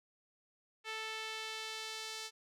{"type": "tone with band-pass filter sweep", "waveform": "sawtooth", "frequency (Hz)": 440, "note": "A4", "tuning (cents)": 0, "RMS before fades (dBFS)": -43, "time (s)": [0.84, 2.31], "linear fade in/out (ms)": 50, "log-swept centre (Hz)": [2600, 4900], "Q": 1.2, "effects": []}